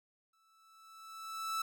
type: tone with exponential growth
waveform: 45% pulse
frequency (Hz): 1316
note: E6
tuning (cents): -3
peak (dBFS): -32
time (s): 0.33-1.62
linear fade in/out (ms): 5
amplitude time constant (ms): 280
effects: none